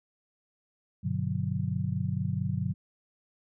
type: chord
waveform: sine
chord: G major seventh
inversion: none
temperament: just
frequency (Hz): 98 / 122.5 / 147 / 183.75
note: G2 / B2 / D3 / F#3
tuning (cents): 0 / -14 / +2 / -12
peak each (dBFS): -33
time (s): 1.03-2.74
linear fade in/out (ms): 20
effects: none